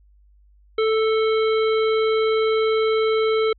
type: harmonic tone with a mistuned harmonic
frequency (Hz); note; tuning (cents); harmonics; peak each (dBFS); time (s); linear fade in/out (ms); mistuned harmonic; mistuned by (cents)
440; A4; 0; 1 / 3 / 5 / 7 / 9; -17 / -27 / -31 / -34 / -36; 0.78-3.53; 5; 7; +44
effects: added 50 Hz sine -51 dBFS peak until 3.58 s